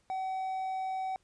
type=tone; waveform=triangle; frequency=758 Hz; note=F#5; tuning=42 cents sharp; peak=-30 dBFS; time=0.1-1.16 s; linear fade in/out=0 ms; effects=pink hiss -71 dBFS RMS until 1.23 s + resampled to 22050 Hz